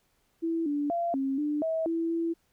sine tone with pitch steps, 330 / 290.3 / 685 / 269.9 / 296.9 / 646 / 330.9 / 333.1 Hz, E4 / D4 / F5 / C#4 / D4 / E5 / E4 / E4, +2 / -20 / -34 / -46 / +19 / -35 / +7 / +18 cents, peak -26 dBFS, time 0.42-2.34 s, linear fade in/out 20 ms, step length 240 ms, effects pink hiss -71 dBFS RMS until 2.52 s

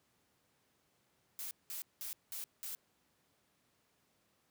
blue noise bursts, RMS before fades -43 dBFS, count 5, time 1.39-2.75 s, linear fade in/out 0 ms, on 120 ms, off 190 ms, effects pink hiss -75 dBFS RMS until 4.5 s + high-pass 100 Hz 12 dB/octave

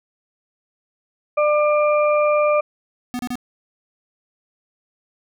harmonic tone, 597 Hz, D5, 28 cents sharp, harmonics 1 / 2 / 4, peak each -15 / -21 / -27 dBFS, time 1.37-2.61 s, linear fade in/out 10 ms
square tone bursts, 246.9 Hz, B3, in tune, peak -24 dBFS, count 3, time 3.14-3.355 s, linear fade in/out 0 ms, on 51 ms, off 31 ms
effects none

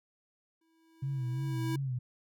square tone with exponential growth, 325.6 Hz, E4, 21 cents flat, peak -33 dBFS, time 0.61-1.76 s, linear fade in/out 5 ms, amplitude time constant 250 ms
sine tone with vibrato, 130.81 Hz, C3, in tune, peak -31 dBFS, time 1.02-1.99 s, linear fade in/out 10 ms, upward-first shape sine, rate 2.9 Hz, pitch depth 98 cents each way
effects none

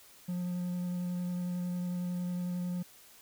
triangle tone with vibrato, 178.1 Hz, F3, 34 cents sharp, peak -30 dBFS, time 0.28-2.83 s, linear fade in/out 10 ms, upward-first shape square, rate 11 Hz, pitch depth 8 cents each way, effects white hiss -57 dBFS RMS until 3.21 s

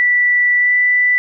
sine tone with pitch glide, 1964 to 1979.9 Hz, B6 to B6, -10 to +4 cents, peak -10 dBFS, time 0-1.18 s, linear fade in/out 0 ms, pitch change +14 cents, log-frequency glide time 0.57-0.74 s, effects none

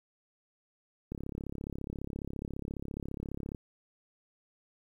click train, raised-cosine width 3 ms, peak -25 dBFS, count 85, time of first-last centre 1.12-3.548 s, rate 34.6 Hz, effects 10-bit

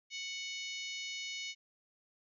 harmonic tone with a mistuned harmonic, 740 Hz, F#5, in tune, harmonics 3 / 4 / 5 / 6 / 7 / 8 / 9, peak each -43 / -45 / -47 / -49 / -50 / -51 / -52 dBFS, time 0.1-1.55 s, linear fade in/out 50 ms, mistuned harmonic 6, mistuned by -39 cents, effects none

